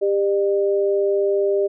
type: tone pair together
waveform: sine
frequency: 397.4 / 603 Hz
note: G4 / D5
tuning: +24 / +46 cents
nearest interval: perfect fifth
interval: 722 cents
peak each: -17 / -22 dBFS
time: 0.01-1.68 s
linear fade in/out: 20 ms
effects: none